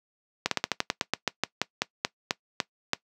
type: slowing click train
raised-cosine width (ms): 0.2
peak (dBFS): -6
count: 17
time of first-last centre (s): 0.46-2.934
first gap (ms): 53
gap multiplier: 1.13
effects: noise-tail reverb RT60 0.1 s tail -20 dB re dry + high-pass 150 Hz 12 dB/octave